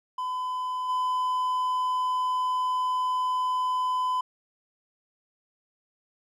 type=tone with level steps; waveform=triangle; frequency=1010 Hz; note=B5; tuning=39 cents sharp; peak=-26 / -22 dBFS; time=0.18-4.21 s; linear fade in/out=5 ms; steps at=0.88 s; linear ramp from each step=20 ms; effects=none

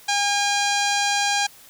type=harmonic tone with a mistuned harmonic; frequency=810 Hz; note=G#5; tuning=43 cents flat; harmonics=1 / 2 / 3 / 4 / 5 / 6 / 7 / 8 / 9 / 10; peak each=-23 / -26 / -28 / -29 / -30 / -31 / -31 / -32 / -33 / -33 dBFS; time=0.08-1.47 s; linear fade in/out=10 ms; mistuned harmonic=6; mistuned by=-31 cents; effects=white hiss -48 dBFS RMS until 1.69 s

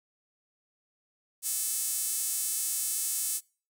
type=tone with high-pass filter; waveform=sawtooth; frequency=435.9 Hz; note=A4; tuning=16 cents flat; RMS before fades=-31 dBFS; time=1.42-3.41 s; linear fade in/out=50 ms; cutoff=8600 Hz; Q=1.8; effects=noise-tail reverb RT60 0.4 s tail -26 dB re dry

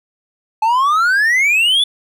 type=exponential sweep; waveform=triangle; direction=up; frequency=855 to 3520 Hz; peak=-9 dBFS; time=0.62-1.84 s; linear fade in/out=5 ms; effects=none

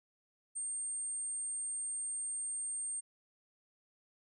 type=tone; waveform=sine; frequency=8660 Hz; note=C#9; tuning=41 cents flat; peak=-36 dBFS; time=0.55-3.01 s; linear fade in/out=20 ms; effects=none

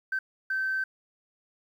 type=tone bursts at uneven times; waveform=sine; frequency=1546 Hz; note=G6; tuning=24 cents flat; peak=-25 dBFS; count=2; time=0.12-0.19 / 0.5-0.84 s; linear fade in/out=5 ms; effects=tanh soft clip ceiling -22 dBFS + 10-bit

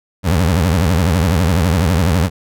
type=tone with vibrato; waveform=25% pulse; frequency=85.9 Hz; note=F2; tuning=28 cents flat; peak=-8 dBFS; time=0.23-2.3 s; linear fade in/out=50 ms; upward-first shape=triangle; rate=12 Hz; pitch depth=260 cents each way; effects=none

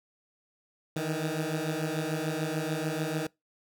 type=beating tone pair; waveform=15% pulse; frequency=153.6 / 160.4 Hz; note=D#3 / E3; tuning=-22 / -47 cents; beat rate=6.8 Hz; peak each=-26 dBFS; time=0.96-3.27 s; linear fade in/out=5 ms; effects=noise-tail reverb RT60 0.2 s tail -24 dB re dry

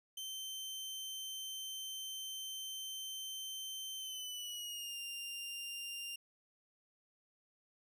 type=tone with pitch glide; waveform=sawtooth; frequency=3100 to 2794 Hz; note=G7 to F7; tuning=-20 to 0 cents; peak=-39 dBFS; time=0.17-6.16 s; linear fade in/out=5 ms; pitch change=-180 cents; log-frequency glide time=3.97-4.99 s; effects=none

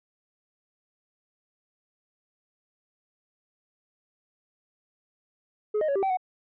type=tone with pitch steps; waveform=sine; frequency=423.2 / 619 / 558 / 391.6 / 771 / 740 Hz; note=G#4 / D#5 / C#5 / G4 / G5 / F#5; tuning=+33 / -9 / +11 / -2 / -29 / 0 cents; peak=-20 dBFS; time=5.74-6.172 s; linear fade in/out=10 ms; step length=72 ms; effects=tanh soft clip ceiling -22 dBFS

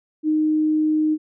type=tone; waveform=sine; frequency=308.9 Hz; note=D#4; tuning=12 cents flat; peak=-16 dBFS; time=0.23-1.18 s; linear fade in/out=50 ms; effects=none

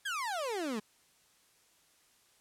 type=exponential sweep; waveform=30% pulse; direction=down; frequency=1700 to 202.2 Hz; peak=-31 dBFS; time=0.05-0.8 s; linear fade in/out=10 ms; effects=white hiss -67 dBFS RMS until 2.4 s + low-pass 11000 Hz 12 dB/octave

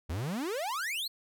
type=exponential sweep; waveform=45% pulse; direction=up; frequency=72.6 to 4451 Hz; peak=-32 dBFS; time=0.09-1.08 s; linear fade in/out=10 ms; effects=none

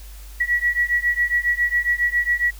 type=beating tone pair; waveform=sine; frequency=1929 / 1936.3 Hz; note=B6 / B6; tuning=-41 / -35 cents; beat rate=7.3 Hz; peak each=-21 / -20 dBFS; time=0.4-2.51 s; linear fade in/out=10 ms; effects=added 50 Hz sine -36 dBFS peak until 2.59 s + white hiss -47 dBFS RMS until 2.59 s

